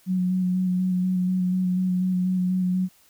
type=tone with vibrato; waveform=sine; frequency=183.4 Hz; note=F#3; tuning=15 cents flat; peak=-20 dBFS; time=0.06-2.89 s; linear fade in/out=50 ms; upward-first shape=square; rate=4.1 Hz; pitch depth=16 cents each way; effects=white hiss -58 dBFS RMS until 3.09 s